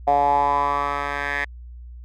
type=tone with band-pass filter sweep; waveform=10% pulse; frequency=142.8 Hz; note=D3; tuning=48 cents flat; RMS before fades=-21 dBFS; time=0.07-1.45 s; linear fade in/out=10 ms; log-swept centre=720 to 1800 Hz; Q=6.2; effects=added 60 Hz sine -36 dBFS peak until 2.04 s